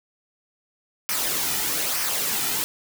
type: noise with flanger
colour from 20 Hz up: white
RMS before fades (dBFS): -25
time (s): 1.09-2.64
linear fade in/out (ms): 0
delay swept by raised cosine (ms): 0.26 to 1.86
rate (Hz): 1.1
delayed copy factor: -0.5
effects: none